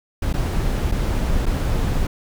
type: noise with dropouts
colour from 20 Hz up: brown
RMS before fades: -20 dBFS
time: 0.22-2.07 s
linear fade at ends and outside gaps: 5 ms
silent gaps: 0.329-0.338 / 0.916-0.92 / 1.458-1.464 s
effects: none